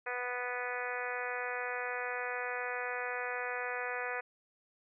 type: harmonic tone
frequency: 246.9 Hz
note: B3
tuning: in tune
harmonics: 2 / 3 / 4 / 5 / 6 / 7 / 8 / 9 / 10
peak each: -41 / -43 / -45 / -45 / -42 / -42 / -43 / -48 / -46 dBFS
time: 0.06-4.21 s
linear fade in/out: 10 ms
effects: none